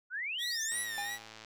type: exponential sweep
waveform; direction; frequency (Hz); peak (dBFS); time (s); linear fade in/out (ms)
sine; up; 1413 to 11880; -34; 0.1-0.86; 50
type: tone with vibrato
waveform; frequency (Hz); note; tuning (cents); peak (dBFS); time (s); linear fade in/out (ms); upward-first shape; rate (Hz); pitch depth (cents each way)
sawtooth; 1858; A#6; -6; -33; 0.38-1.19; 50; sine; 2.9; 79
type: click train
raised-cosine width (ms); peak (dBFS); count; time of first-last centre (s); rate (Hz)
0.2; -31; 81; 0.72-1.447; 110
type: tone with exponential decay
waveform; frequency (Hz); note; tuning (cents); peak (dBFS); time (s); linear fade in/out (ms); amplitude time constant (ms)
square; 810; G#5; -43; -36; 0.98-1.44; 0; 100
effects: none